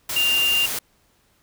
sine tone in noise, 2794 Hz, F7, in tune, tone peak -17 dBFS, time 0.16-0.66 s, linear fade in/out 5 ms, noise white, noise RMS -27 dBFS, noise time 0.09-0.79 s, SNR +7 dB, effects pink hiss -62 dBFS RMS until 1.42 s

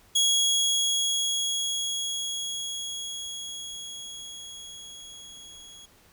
25% pulse tone with level ramp, 3322 Hz, G#7, in tune, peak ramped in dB -16 to -42 dBFS, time 0.15-5.86 s, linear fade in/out 10 ms, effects pink hiss -58 dBFS RMS until 6.12 s

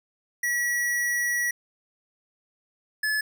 square tone pair in turn, 1930 / 1719.4 Hz, B6 / A6, -40 / -40 cents, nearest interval major second, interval 200 cents, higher first, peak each -24 dBFS, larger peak neither, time 0.43-1.51 / 3.03-3.21 s, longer first, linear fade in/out 5 ms, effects none

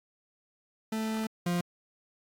40% pulse tone pair in turn, 220 / 175.02 Hz, A3 / F3, 0 / +4 cents, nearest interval major third, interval 396 cents, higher first, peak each -29 / -26 dBFS, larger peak second, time 0.92-1.27 / 1.46-1.61 s, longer first, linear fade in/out 5 ms, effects AAC 48 kbps

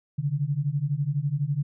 sine beating tone pair, 137.1 / 149.1 Hz, C#3 / D3, -19 / +27 cents, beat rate 12 Hz, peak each -27 / -26 dBFS, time 0.18-1.63 s, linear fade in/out 10 ms, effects none

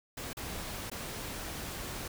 pink noise with dropouts, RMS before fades -40 dBFS, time 0.17-2.08 s, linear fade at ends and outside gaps 5 ms, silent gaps 0.332-0.369 / 0.9-0.915 s, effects none

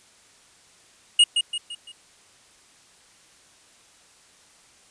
square tone with echo, 2868 Hz, F7, 45 cents sharp, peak -12 dBFS, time 1.19-1.24 s, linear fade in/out 5 ms, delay 170 ms, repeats 4, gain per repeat -7 dB, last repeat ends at 1.92 s, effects white hiss -55 dBFS RMS until 4.9 s + resampled to 22050 Hz

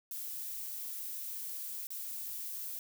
violet noise with dropouts, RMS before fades -41 dBFS, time 0.11-2.79 s, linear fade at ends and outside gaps 1 ms, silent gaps 1.87-1.904 s, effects none

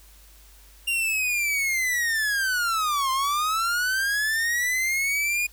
45% pulse linear two-way sweep, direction down then up, 2795 to 1041 to 2456 Hz, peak -22 dBFS, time 0.87-5.47 s, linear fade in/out 10 ms, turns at 3.11 s, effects added 50 Hz sine -50 dBFS peak until 5.52 s + white hiss -54 dBFS RMS until 5.52 s

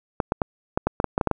clicks, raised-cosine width 1 ms, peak -6 dBFS, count 11, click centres 0.202 / 0.321 / 0.418 / 0.775 / 0.87 / 1.001 / 1.043 / 1.179 / 1.212 / 1.273 / 1.313 s, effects none

